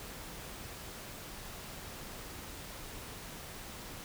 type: silence
effects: pink hiss -46 dBFS RMS until 4.04 s